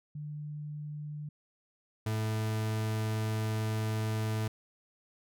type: tone pair in turn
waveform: sine / 40% pulse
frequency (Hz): 149.1 / 109.16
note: D3 / A2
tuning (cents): +27 / -13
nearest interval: perfect fourth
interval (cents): 540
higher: first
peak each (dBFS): -37 / -29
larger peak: second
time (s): 0.15-1.29 / 2.06-4.48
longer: second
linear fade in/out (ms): 5
effects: none